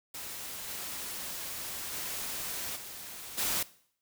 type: noise with level steps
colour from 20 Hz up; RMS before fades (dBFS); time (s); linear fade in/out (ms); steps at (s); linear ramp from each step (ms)
white; -41 / -39 / -37 / -44 / -31; 0.14-3.63; 5; 0.67 / 1.92 / 2.75 / 3.37; 20
effects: noise-tail reverb RT60 0.6 s tail -19 dB re dry